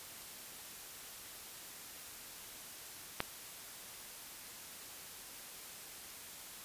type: click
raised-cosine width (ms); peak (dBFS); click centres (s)
0.3; -16; 3.204
effects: white hiss -50 dBFS RMS until 6.64 s + resampled to 32000 Hz